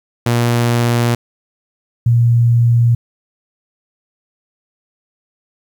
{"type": "tone pair in turn", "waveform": ["sawtooth", "sine"], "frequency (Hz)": [119, 118.11], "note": ["A#2", "A#2"], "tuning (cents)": [36, 23], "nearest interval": "unison", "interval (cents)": 13, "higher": "first", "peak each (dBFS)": -8, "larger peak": "neither", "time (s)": [[0.26, 1.15], [2.06, 2.95]], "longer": "neither", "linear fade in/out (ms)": 5, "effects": ["8-bit"]}